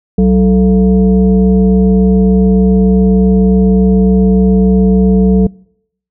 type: tone with frequency modulation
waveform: sine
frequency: 189.1 Hz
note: F#3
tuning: 38 cents sharp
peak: -5 dBFS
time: 0.18-5.47 s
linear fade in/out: 5 ms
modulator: 251 Hz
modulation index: 0.81
effects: noise-tail reverb RT60 0.7 s tail -25 dB re dry